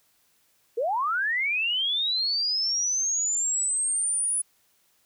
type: linear sweep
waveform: sine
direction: up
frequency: 428.2 to 9956 Hz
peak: -23 dBFS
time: 0.77-4.42 s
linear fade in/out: 10 ms
effects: white hiss -66 dBFS RMS until 5.05 s